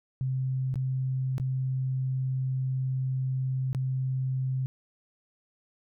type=tone with dropouts; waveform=sine; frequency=130.81 Hz; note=C3; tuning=in tune; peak=-26 dBFS; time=0.21-4.66 s; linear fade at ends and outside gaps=0 ms; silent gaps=0.741-0.757 / 1.381-1.399 / 3.73-3.748 s; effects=none

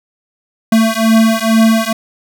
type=beating tone pair; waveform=square; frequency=222.4 / 224.6 Hz; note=A3 / A3; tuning=+19 / +36 cents; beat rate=2.2 Hz; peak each=-12 dBFS; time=0.72-1.93 s; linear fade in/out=5 ms; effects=none

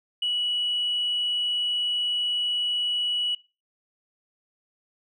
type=tone; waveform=sine; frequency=2936 Hz; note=F#7; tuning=14 cents flat; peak=-22 dBFS; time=0.22-3.35 s; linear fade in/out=5 ms; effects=noise-tail reverb RT60 0.3 s tail -20 dB re dry + tanh soft clip ceiling -19 dBFS

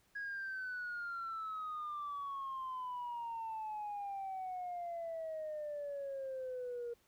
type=exponential sweep; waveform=sine; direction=down; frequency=1661.2 to 470 Hz; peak=-38 dBFS; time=0.15-6.94 s; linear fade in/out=10 ms; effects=tanh soft clip ceiling -36 dBFS + pink hiss -72 dBFS RMS until 7.07 s

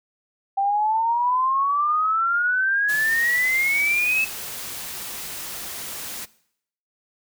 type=exponential sweep; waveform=sine; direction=up; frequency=780 to 2623 Hz; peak=-18 dBFS; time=0.57-4.25 s; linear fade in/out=10 ms
type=noise; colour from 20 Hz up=white; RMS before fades=-33 dBFS; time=2.88-6.26 s; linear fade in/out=20 ms
effects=noise-tail reverb RT60 0.7 s tail -20 dB re dry

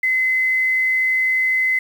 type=tone; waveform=sine; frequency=2043 Hz; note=C7; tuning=42 cents flat; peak=-15 dBFS; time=0.03-1.79 s; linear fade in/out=5 ms; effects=7-bit

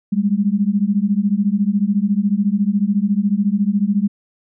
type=beating tone pair; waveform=sine; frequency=196 / 210 Hz; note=G3 / G#3; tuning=0 / +19 cents; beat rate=14 Hz; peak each=-17 dBFS; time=0.12-4.08 s; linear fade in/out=10 ms; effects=none

